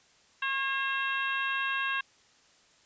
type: harmonic tone with a mistuned harmonic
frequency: 541 Hz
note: C#5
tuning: 42 cents flat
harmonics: 2 / 3 / 4 / 5 / 6 / 7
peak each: -34 / -31 / -43 / -34 / -42 / -43 dBFS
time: 0.42-2.01 s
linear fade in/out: 5 ms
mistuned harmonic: 4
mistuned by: -40 cents
effects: white hiss -62 dBFS RMS until 2.85 s + resampled to 16000 Hz